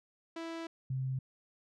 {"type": "tone pair in turn", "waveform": ["sawtooth", "sine"], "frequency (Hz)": [330, 131.31], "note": ["E4", "C3"], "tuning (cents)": [2, 7], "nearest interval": "octave + major third", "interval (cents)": 1595, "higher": "first", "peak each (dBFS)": [-35, -32], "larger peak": "second", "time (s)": [[0.36, 0.67], [0.9, 1.19]], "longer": "first", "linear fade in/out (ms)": 5, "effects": ["low-pass 5000 Hz 12 dB/octave"]}